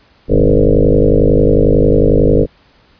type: tone with frequency modulation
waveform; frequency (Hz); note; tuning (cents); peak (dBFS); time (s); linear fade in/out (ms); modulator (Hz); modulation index
sine; 220; A3; 0; -6; 0.28-2.47; 50; 51.1; 6
effects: pink hiss -50 dBFS RMS until 2.99 s + resampled to 11025 Hz